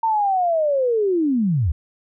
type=linear sweep; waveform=sine; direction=down; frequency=916 to 65.41 Hz; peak=-16 dBFS; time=0.03-1.72 s; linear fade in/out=5 ms; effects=none